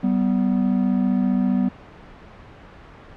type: tone pair together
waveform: triangle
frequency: 192.7 / 247.8 Hz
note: G3 / B3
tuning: -29 / +6 cents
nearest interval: major third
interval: 435 cents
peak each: -18 dBFS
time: 0.03-1.69 s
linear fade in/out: 10 ms
effects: pink hiss -43 dBFS RMS until 3.16 s + low-pass 2000 Hz 12 dB/octave